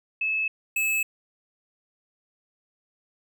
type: tone pair in turn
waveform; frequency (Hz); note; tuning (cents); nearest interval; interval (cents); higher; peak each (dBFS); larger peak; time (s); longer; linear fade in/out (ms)
sine / square; 2600 / 2600; E7 / E7; -24 / -24; unison; 0; neither; -23; neither; 0.21-0.48 / 0.76-1.03; neither; 5
effects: none